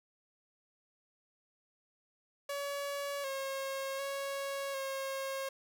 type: tone with pitch steps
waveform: sawtooth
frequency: 566 / 541 / 553 / 540 Hz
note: C#5 / C#5 / C#5 / C#5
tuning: +36 / -42 / -4 / -45 cents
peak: -32 dBFS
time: 2.49-5.49 s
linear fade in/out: 5 ms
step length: 750 ms
effects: none